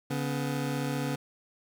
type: tone pair together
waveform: 25% pulse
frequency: 142.13 / 249.4 Hz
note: C#3 / B3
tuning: +44 / +17 cents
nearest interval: minor seventh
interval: 973 cents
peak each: -27 / -30 dBFS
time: 0.1-1.16 s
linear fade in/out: 10 ms
effects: none